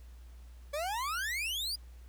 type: exponential sweep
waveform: 40% pulse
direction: up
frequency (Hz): 560 to 4978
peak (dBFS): -32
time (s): 0.73-1.76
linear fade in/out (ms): 10
effects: added 60 Hz sine -48 dBFS peak until 2.08 s + pink hiss -65 dBFS RMS until 2.08 s